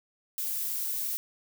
violet noise, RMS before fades -32 dBFS, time 0.38-1.17 s, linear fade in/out 0 ms, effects none

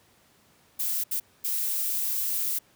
violet noise bursts at uneven times, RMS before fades -28 dBFS, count 3, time 0.79-1.04 / 1.11-1.2 / 1.44-2.59 s, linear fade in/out 10 ms, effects pink hiss -61 dBFS RMS until 2.75 s + high-pass 80 Hz 12 dB/octave

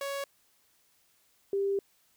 sawtooth / sine tone pair in turn, 557 / 395.8 Hz, C#5 / G4, +8 / +17 cents, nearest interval tritone, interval 591 cents, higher first, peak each -29 / -26 dBFS, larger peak second, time 0.01-0.24 / 1.53-1.79 s, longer second, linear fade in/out 2 ms, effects white hiss -68 dBFS RMS until 2.16 s

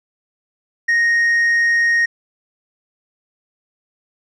triangle tone with tanh clipping, 1864.7 Hz, A#6, in tune, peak -13 dBFS, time 0.88-2.06 s, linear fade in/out 10 ms, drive 7 dB, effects none

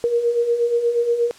sine beating tone pair, 466.2 / 474.6 Hz, A#4 / A#4, 0 / +31 cents, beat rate 8.4 Hz, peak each -24 / -17 dBFS, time 0.04-1.31 s, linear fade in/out 0 ms, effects white hiss -46 dBFS RMS until 1.38 s + low-pass 8000 Hz 12 dB/octave

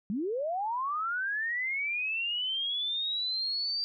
sine linear sweep, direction up, 184 to 4699 Hz, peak -29 dBFS, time 0.1-3.84 s, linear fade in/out 0 ms, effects none

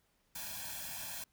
white noise with comb filter, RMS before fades -43 dBFS, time 0.35-1.24 s, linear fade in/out 5 ms, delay 1.2 ms, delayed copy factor +0.95, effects pink hiss -75 dBFS RMS until 1.32 s

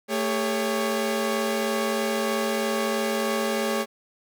sawtooth tone cluster, 223.2 / 403.3 / 557 Hz, A3 / G4 / C#5, +25 / +49 / +8 cents, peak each -24 dBFS, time 0.08-3.86 s, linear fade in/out 50 ms, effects none

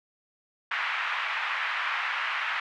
white band-pass noise, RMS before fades -30 dBFS, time 0.71-2.6 s, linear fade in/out 5 ms, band 970 to 2400 Hz, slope 24 dB/octave, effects none

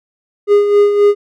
triangle tone with tremolo, 409.9 Hz, G#4, 23 cents flat, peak -3 dBFS, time 0.47-1.15 s, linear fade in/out 50 ms, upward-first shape sine, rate 3.8 Hz, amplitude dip 55%, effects none

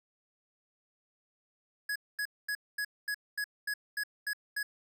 square tone bursts, 1676 Hz, G#6, 15 cents sharp, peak -32 dBFS, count 10, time 1.89-4.63 s, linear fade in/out 5 ms, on 67 ms, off 230 ms, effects none

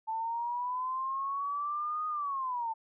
sine linear two-way sweep, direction up then down, 880 to 1244 to 880 Hz, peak -31 dBFS, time 0.07-2.74 s, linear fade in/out 20 ms, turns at 2.07 s, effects none

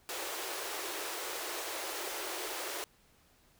pink high-pass noise, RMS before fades -39 dBFS, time 0.09-2.84 s, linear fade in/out 0 ms, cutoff 320 Hz, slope 96 dB/octave, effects pink hiss -66 dBFS RMS until 3.59 s

